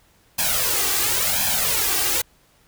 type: noise with flanger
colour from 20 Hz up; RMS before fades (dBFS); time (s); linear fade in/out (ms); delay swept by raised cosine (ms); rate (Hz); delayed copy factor
white; -21; 0.38-2.22; 10; 1.2 to 2.6; 0.94; +0.85
effects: pink hiss -58 dBFS RMS until 2.67 s